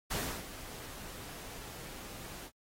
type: noise with ADSR envelope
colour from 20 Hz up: pink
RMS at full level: -34 dBFS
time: 0.1-2.51 s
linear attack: 16 ms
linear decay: 310 ms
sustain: -13 dB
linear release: 61 ms
effects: AAC 48 kbps